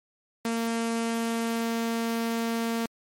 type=tone; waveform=sawtooth; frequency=229.6 Hz; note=A#3; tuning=26 cents flat; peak=-22 dBFS; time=0.45-2.86 s; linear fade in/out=2 ms; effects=MP3 64 kbps